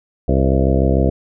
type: harmonic tone with a mistuned harmonic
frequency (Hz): 66.7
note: C2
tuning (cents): +34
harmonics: 1 / 2 / 3 / 4 / 5 / 6 / 7 / 8 / 9 / 10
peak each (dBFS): -16 / -19 / -21 / -22 / -23 / -24 / -24 / -25 / -26 / -26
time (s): 0.28-1.1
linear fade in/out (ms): 5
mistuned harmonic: 7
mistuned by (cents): +48
effects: none